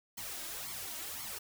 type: noise with flanger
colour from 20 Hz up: white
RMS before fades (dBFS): -42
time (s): 0.17-1.39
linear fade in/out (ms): 10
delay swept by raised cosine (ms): 0.91 to 3.21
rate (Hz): 1.9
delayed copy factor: +0.7
effects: none